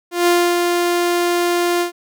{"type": "tone with ADSR envelope", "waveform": "sawtooth", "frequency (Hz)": 349.2, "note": "F4", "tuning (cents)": 0, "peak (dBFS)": -7, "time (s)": [0.11, 1.92], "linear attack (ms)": 160, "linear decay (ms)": 280, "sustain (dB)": -4, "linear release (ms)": 110, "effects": []}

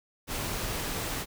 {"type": "noise", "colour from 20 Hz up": "pink", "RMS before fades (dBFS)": -33, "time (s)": [0.27, 1.26], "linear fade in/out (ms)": 50, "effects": []}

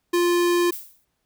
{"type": "tone", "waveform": "square", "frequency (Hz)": 349.2, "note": "F4", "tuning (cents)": 0, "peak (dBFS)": -18, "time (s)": [0.13, 0.71], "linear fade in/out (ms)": 10}
{"type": "noise with exponential decay", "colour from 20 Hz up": "violet", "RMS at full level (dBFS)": -29, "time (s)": [0.72, 1.05], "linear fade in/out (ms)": 5, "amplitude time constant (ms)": 71}
{"effects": ["pink hiss -74 dBFS RMS until 1.25 s"]}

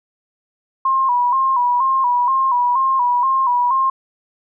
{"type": "tone with vibrato", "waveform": "sine", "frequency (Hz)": 1018, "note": "C6", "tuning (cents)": -48, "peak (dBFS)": -13, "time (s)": [0.85, 3.9], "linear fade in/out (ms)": 5, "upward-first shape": "square", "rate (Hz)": 2.1, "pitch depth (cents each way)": 76, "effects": []}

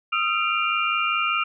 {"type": "tone cluster", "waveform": "sine", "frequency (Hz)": [1252, 1357, 2388, 2783], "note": ["D#6", "E6", "D7", "F7"], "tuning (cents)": [10, 50, 28, -7], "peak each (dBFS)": -26, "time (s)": [0.12, 1.44], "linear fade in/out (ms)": 10, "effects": []}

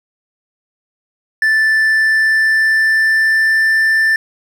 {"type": "tone with pitch glide", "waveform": "triangle", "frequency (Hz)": [1760, 1775.3], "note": ["A6", "A6"], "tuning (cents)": [0, 15], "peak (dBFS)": -8, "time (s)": [1.42, 4.16], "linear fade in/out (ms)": 2, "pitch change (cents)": 15, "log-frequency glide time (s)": [1.56, 3.7], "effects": []}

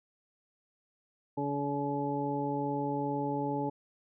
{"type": "harmonic tone", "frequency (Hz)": 142.4, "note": "C#3", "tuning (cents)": 47, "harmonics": [1, 2, 3, 4, 6], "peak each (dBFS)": [-38, -34, -37, -40, -35], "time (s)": [1.37, 3.7], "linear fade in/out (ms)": 10, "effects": []}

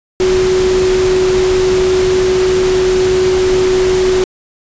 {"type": "tone in noise", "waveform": "sine", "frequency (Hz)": 371.9, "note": "F#4", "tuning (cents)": 9, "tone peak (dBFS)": -9, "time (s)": [0.2, 4.24], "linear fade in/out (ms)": 2, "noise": "pink", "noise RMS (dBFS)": -20, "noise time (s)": [0.2, 4.24], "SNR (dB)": 8, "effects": ["resampled to 16000 Hz"]}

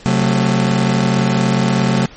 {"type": "chord", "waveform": "40% pulse", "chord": "F# diminished", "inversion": "second", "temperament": "just", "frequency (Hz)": [133.2, 185, 222], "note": ["C3", "F#3", "A3"], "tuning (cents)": [31, 0, 16], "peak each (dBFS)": -16, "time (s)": [0.06, 2.06], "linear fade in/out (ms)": 0, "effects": ["pink hiss -40 dBFS RMS until 2.16 s", "MP3 32 kbps"]}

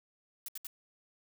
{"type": "noise bursts", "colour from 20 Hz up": "blue", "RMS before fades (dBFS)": -41, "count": 3, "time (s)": [0.46, 0.67], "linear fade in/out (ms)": 2, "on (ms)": 24, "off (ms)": 69, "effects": []}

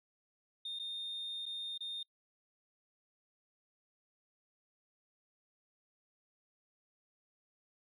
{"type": "tone with dropouts", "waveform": "sine", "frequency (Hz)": 3653, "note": "A#7", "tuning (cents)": -36, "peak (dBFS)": -37, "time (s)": [0.65, 2.03], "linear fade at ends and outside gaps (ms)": 5, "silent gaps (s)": [[0.79, 0.796], [1.457, 1.462], [1.778, 1.806]], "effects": ["noise-tail reverb RT60 0.1 s tail -23 dB re dry", "tanh soft clip ceiling -36 dBFS"]}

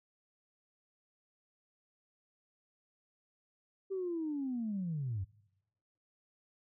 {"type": "linear sweep", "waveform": "sine", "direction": "down", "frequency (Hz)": [392, 87.31], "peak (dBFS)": -33, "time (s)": [3.9, 5.25], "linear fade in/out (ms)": 20, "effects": ["noise-tail reverb RT60 1.0 s tail -26 dB re dry", "tanh soft clip ceiling -29 dBFS"]}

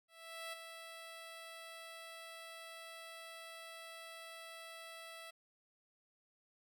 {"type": "tone with ADSR envelope", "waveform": "10% pulse", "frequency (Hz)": 659.3, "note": "E5", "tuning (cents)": 0, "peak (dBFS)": -34, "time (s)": [0.08, 5.31], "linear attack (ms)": 450, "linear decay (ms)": 11, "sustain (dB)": -7, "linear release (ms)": 11, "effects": []}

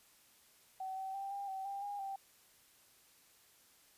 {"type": "tone with pitch steps", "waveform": "sine", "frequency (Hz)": [760, 767, 786, 799, 768, 794, 813, 782], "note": ["F#5", "G5", "G5", "G5", "G5", "G5", "G#5", "G5"], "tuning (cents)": [46, -38, 4, 33, -36, 22, -37, -4], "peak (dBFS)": -39, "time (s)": [0.8, 2.16], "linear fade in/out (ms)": 5, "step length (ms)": 170, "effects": ["white hiss -66 dBFS RMS until 3.97 s", "resampled to 32000 Hz"]}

